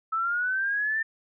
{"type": "linear sweep", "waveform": "sine", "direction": "up", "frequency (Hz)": [1300, 1801], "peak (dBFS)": -24, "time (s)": [0.12, 1.03], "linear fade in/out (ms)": 10, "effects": []}